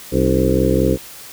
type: harmonic tone with a mistuned harmonic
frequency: 64.9 Hz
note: C2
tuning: 13 cents flat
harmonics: 1 / 2 / 3 / 4 / 5 / 6 / 7 / 8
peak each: -21 / -21 / -21 / -21 / -21 / -21 / -21 / -21 dBFS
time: 0.11-0.98 s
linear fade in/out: 50 ms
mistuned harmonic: 4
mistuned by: +120 cents
effects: white hiss -37 dBFS RMS until 1.32 s